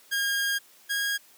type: tone pair in turn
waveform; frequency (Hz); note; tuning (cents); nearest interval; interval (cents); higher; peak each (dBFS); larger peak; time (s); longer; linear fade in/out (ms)
sawtooth; 1622 / 1636.1; G#6 / G#6; -41 / -26; unison; 15; second; -21 / -22; first; 0.11-0.59 / 0.89-1.18; first; 20
effects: white hiss -56 dBFS RMS until 1.37 s + high-pass 200 Hz 12 dB/octave